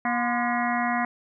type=harmonic tone with a mistuned harmonic; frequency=240 Hz; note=B3; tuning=49 cents flat; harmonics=1 / 3 / 4 / 5 / 6 / 7 / 8 / 9; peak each=-28 / -27 / -31 / -34 / -35 / -35 / -31 / -36 dBFS; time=0.05-1.05 s; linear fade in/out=2 ms; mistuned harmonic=4; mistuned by=+120 cents; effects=none